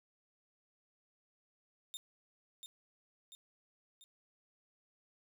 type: tone with echo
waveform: sawtooth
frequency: 3638 Hz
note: A#7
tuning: 43 cents flat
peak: -39 dBFS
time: 1.94-1.97 s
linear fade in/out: 0 ms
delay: 690 ms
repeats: 3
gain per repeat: -5 dB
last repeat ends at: 4.04 s
effects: none